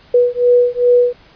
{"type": "beating tone pair", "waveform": "sine", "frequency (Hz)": [487.4, 489.9], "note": ["B4", "B4"], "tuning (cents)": [-23, -14], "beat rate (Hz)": 2.5, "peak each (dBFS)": -12, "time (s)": [0.14, 1.13], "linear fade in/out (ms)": 5, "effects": ["pink hiss -46 dBFS RMS until 1.35 s", "resampled to 11025 Hz"]}